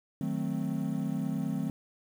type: chord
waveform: triangle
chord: D# diminished seventh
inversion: none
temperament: equal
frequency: 155.56 / 185 / 220 / 261.6 Hz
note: D#3 / F#3 / A3 / C4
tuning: 0 / 0 / 0 / 0 cents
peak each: -33 dBFS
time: 0.21-1.7 s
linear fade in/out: 2 ms
effects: 9-bit